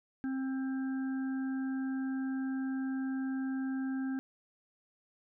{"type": "harmonic tone", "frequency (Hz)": 265, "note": "C4", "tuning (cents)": 22, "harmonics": [1, 3, 5, 6], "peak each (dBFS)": [-32, -51, -56, -48], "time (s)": [0.24, 4.19], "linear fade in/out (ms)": 0, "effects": []}